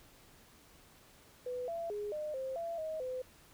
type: tone with pitch steps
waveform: sine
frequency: 497.5 / 673 / 414.6 / 607 / 527 / 674 / 631 / 510 Hz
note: B4 / E5 / G#4 / D#5 / C5 / E5 / D#5 / C5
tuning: +13 / +36 / -3 / -43 / +12 / +38 / +24 / -44 cents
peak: -36 dBFS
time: 1.46-3.22 s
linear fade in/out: 5 ms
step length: 220 ms
effects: pink hiss -61 dBFS RMS until 3.53 s